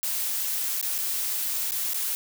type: noise with dropouts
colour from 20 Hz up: blue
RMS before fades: -28 dBFS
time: 0.03-2.15 s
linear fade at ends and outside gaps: 0 ms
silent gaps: 0.813-0.827 / 0.981-0.986 / 1.709-1.719 / 1.934-1.944 s
effects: none